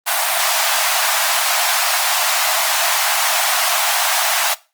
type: high-pass noise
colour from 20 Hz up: pink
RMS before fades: -17 dBFS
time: 0.06-4.55 s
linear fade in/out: 20 ms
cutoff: 630 Hz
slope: 96 dB/octave
effects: noise-tail reverb RT60 0.3 s tail -20 dB re dry + Opus 32 kbps